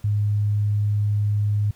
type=tone; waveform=sine; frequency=103.83 Hz; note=G#2; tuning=in tune; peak=-18 dBFS; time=0.04-1.71 s; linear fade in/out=5 ms; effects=pink hiss -56 dBFS RMS until 1.75 s